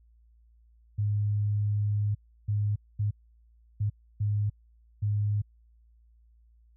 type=tone bursts at uneven times; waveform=sine; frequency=103.83 Hz; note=G#2; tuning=in tune; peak=-24 dBFS; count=6; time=0.98-2.15 / 2.48-2.76 / 2.99-3.11 / 3.8-3.9 / 4.2-4.5 / 5.02-5.42 s; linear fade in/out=10 ms; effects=added 57 Hz sine -57 dBFS peak until 6.76 s